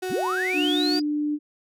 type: tone with pitch glide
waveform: 35% pulse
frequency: 370 to 363 Hz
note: F#4 to F#4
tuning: 0 to -33 cents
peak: -25 dBFS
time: 0.02-1 s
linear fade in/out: 10 ms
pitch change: -33 cents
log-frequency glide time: 0.49-0.62 s
type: linear sweep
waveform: sine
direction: up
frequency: 61.74 to 4958 Hz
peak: -24 dBFS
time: 0.09-1.02 s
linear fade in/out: 50 ms
type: tone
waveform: sine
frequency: 297.1 Hz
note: D4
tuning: 20 cents sharp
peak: -22 dBFS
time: 0.53-1.39 s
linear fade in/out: 50 ms
effects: none